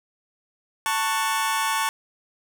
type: chord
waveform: sawtooth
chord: F# minor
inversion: first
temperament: just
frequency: 888 / 1110 / 1480 Hz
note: A5 / C#6 / F#6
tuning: +16 / +2 / 0 cents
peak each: -21 / -22 / -27 dBFS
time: 0.86-1.89 s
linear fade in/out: 0 ms
effects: none